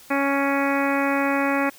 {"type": "harmonic tone", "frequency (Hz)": 278, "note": "C#4", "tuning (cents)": 5, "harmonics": [1, 2, 3, 4, 5, 6, 7, 8, 9], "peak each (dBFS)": [-23, -26, -28, -29, -30, -31, -31, -32, -33], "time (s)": [0.1, 1.7], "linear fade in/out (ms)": 10, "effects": ["white hiss -48 dBFS RMS until 1.78 s"]}